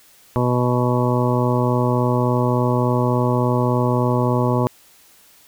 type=harmonic tone; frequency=123.47 Hz; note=B2; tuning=in tune; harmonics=1 / 2 / 3 / 4 / 5 / 7 / 8 / 9; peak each=-19 / -22 / -24 / -25 / -26 / -27 / -28 / -29 dBFS; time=0.36-4.67 s; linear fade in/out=0 ms; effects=white hiss -51 dBFS RMS until 5.47 s